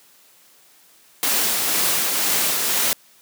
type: noise with tremolo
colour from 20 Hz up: white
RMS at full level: -19 dBFS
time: 1.23-2.93 s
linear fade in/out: 0 ms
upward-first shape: triangle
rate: 2 Hz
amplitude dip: 30%
effects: white hiss -53 dBFS RMS until 3.21 s + high-pass 150 Hz 12 dB/octave